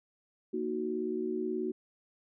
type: chord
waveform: sine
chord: D# minor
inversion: second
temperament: equal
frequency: 233.1 / 311.1 / 370 Hz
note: A#3 / D#4 / F#4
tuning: 0 / 0 / 0 cents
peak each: -37 / -37 / -33 dBFS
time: 0.53-1.72 s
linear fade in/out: 10 ms
effects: none